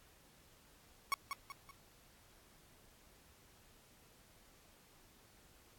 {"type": "tone with echo", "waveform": "30% pulse", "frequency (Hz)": 1108.7, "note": "C#6", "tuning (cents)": 0, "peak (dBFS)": -29, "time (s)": [1.12, 1.14], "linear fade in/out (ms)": 0, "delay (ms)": 190, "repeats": 3, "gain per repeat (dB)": -7, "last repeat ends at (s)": 1.71, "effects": ["pink hiss -65 dBFS RMS until 5.78 s", "AAC 64 kbps"]}